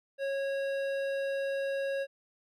sine tone with hard clipping, 549 Hz, C#5, 17 cents flat, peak -32 dBFS, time 0.18-2.07 s, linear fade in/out 50 ms, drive 12 dB, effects none

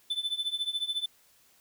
triangle tone with tremolo, 3516 Hz, A7, 2 cents flat, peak -24 dBFS, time 0.1-1.06 s, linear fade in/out 5 ms, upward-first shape triangle, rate 14 Hz, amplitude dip 95%, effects white hiss -63 dBFS RMS until 1.6 s

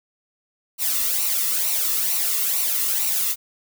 blue noise with flanger, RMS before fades -22 dBFS, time 0.78-3.36 s, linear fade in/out 50 ms, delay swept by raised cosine 0.59 to 1.31 ms, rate 2.2 Hz, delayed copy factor -0.65, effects none

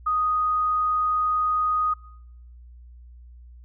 sine tone, 1244.5 Hz, D#6, in tune, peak -20 dBFS, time 0.06-1.94 s, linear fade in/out 10 ms, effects noise-tail reverb RT60 0.8 s tail -23 dB re dry + added 60 Hz sine -43 dBFS peak until 3.64 s

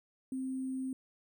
sine tone with sample-and-hold, 261.6 Hz, C4, in tune, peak -34 dBFS, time 0.32-0.93 s, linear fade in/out 2 ms, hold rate 8820 Hz, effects none

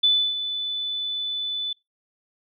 sine tone with ADSR envelope, 3494 Hz, A7, 13 cents flat, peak -14 dBFS, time 0.03-1.73 s, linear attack 10 ms, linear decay 300 ms, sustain -11 dB, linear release 5 ms, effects noise-tail reverb RT60 0.2 s tail -22 dB re dry

